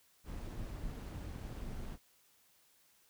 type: noise with amplitude modulation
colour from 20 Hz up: brown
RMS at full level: -41 dBFS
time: 0.24-1.98 s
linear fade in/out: 50 ms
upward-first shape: sine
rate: 210 Hz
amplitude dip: 50%
effects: white hiss -69 dBFS RMS until 3.09 s